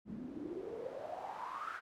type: noise with band-pass filter sweep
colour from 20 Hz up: pink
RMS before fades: -44 dBFS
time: 0.05-1.81 s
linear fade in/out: 50 ms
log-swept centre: 200 to 1500 Hz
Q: 8.8
effects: none